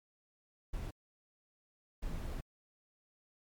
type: noise bursts at uneven times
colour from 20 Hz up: brown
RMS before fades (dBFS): -39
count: 2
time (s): 0.73-0.91 / 2.02-2.41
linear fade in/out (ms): 10
effects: MP3 96 kbps